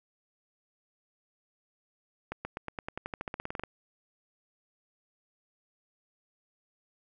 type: accelerating click train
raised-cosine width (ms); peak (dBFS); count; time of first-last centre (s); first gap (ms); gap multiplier
0.5; -20; 18; 2.32-3.636; 130; 0.93
effects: none